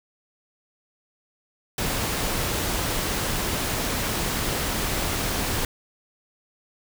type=noise; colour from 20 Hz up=pink; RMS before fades=-26 dBFS; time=1.78-5.65 s; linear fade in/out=2 ms; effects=none